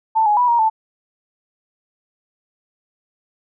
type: tone with pitch steps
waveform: sine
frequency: 886 / 836 / 981 / 943 / 881 Hz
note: A5 / G#5 / B5 / A#5 / A5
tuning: +12 / +11 / -12 / +20 / +2 cents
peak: -12 dBFS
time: 0.15-0.7 s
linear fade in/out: 20 ms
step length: 110 ms
effects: none